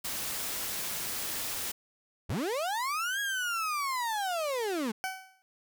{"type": "noise", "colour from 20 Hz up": "white", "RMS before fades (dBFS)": -35, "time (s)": [0.04, 1.72], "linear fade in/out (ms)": 10}
{"type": "linear two-way sweep", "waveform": "35% pulse", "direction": "up then down", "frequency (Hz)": [61.74, 1661, 204.1], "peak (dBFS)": -28, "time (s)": [2.29, 4.92], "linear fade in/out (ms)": 10, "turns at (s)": 3.2}
{"type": "tone with exponential decay", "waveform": "20% pulse", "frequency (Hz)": 758, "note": "F#5", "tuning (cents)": 42, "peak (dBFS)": -24, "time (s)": [5.04, 5.42], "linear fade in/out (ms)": 0, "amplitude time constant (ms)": 81}
{"effects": []}